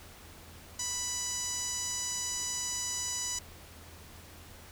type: tone with band-pass filter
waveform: sawtooth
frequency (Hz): 987.8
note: B5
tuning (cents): 0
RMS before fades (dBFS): -35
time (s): 0.79-3.39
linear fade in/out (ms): 5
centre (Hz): 6600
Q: 4.2
effects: added 83 Hz sine -54 dBFS peak until 4.71 s + pink hiss -52 dBFS RMS until 4.71 s